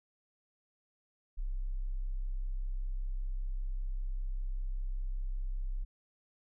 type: tone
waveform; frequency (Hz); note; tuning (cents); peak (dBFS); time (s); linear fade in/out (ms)
sine; 32.56; C1; -8; -32; 1.37-5.85; 20
effects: none